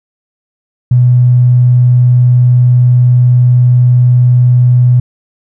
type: tone with tanh clipping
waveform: triangle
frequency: 123.9 Hz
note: B2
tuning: 6 cents sharp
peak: -3 dBFS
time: 0.91-5 s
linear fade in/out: 5 ms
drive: 3 dB
effects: none